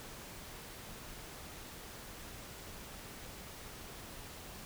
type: silence
effects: pink hiss -49 dBFS RMS until 4.65 s